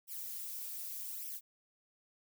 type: noise with flanger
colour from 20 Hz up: violet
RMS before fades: -43 dBFS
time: 0.07-1.41 s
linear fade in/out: 50 ms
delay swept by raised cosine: 0.35 to 4.95 ms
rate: 0.84 Hz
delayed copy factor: +0.95
effects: none